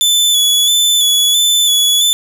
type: tone with vibrato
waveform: sawtooth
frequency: 3458 Hz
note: A7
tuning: 31 cents flat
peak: -6 dBFS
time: 0.01-2.13 s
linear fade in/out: 0 ms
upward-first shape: square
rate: 1.5 Hz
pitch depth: 31 cents each way
effects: none